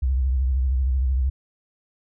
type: tone with vibrato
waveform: sine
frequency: 65 Hz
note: C2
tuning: 11 cents flat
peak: -18 dBFS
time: 0.02-1.3 s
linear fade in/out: 10 ms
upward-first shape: triangle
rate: 13 Hz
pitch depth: 130 cents each way
effects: none